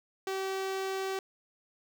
sawtooth tone with notch filter, 384 Hz, G4, 36 cents flat, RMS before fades -34 dBFS, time 0.27-1.19 s, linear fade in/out 2 ms, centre 11000 Hz, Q 1.4, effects none

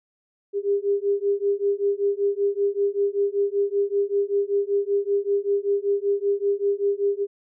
sine beating tone pair, 399.6 / 404.8 Hz, G4 / G#4, +33 / -44 cents, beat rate 5.2 Hz, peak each -23 dBFS, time 0.53-7.27 s, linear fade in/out 50 ms, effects none

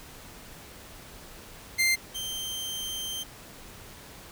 sawtooth tone pair in turn, 2093 / 3136 Hz, C7 / G7, 0 / 0 cents, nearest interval perfect fifth, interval 700 cents, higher second, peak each -18 / -29 dBFS, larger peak first, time 1.78-1.96 / 2.14-3.24 s, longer second, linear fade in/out 20 ms, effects pink hiss -47 dBFS RMS until 4.31 s

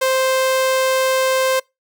sawtooth tone, 523.3 Hz, C5, in tune, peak -11 dBFS, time 0.01-1.6 s, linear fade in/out 10 ms, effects noise-tail reverb RT60 0.2 s tail -24 dB re dry

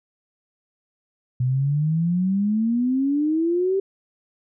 sine exponential sweep, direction up, 123.47 to 394 Hz, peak -18 dBFS, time 1.4-3.8 s, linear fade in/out 5 ms, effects none

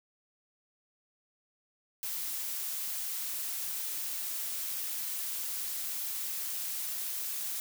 blue noise, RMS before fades -36 dBFS, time 2.03-7.6 s, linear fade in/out 0 ms, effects none

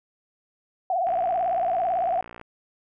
sine tone with vibrato, 713 Hz, F5, 36 cents sharp, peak -21 dBFS, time 0.9-2.21 s, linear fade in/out 2 ms, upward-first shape triangle, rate 18 Hz, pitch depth 150 cents each way
click train, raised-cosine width 0.5 ms, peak -26 dBFS, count 80, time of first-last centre 1.07-2.414 s, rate 58.8 Hz
effects none

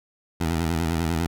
15% pulse tone with vibrato, 82.5 Hz, E2, 2 cents sharp, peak -16 dBFS, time 0.4-1.27 s, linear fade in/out 10 ms, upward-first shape square, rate 10 Hz, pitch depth 71 cents each way, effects none

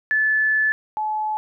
sine tone pair in turn, 1736 / 858.3 Hz, A6 / A5, -24 / -43 cents, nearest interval octave, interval 1219 cents, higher first, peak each -16 / -21 dBFS, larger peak first, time 0.11-0.72 / 0.97-1.37 s, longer first, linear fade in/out 0 ms, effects none

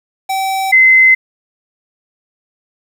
square / sine tone pair in turn, 770 / 2056 Hz, G5 / C7, -31 / -31 cents, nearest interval octave + perfect fourth, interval 1700 cents, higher second, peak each -15 / -4 dBFS, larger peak second, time 0.29-0.72 / 0.72-1.15 s, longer neither, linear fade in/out 10 ms, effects 7-bit

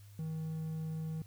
triangle tone, 158.9 Hz, D#3, 37 cents sharp, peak -34 dBFS, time 0.19-1.22 s, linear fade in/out 2 ms, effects added 101 Hz sine -52 dBFS peak until 1.26 s + white hiss -65 dBFS RMS until 1.26 s

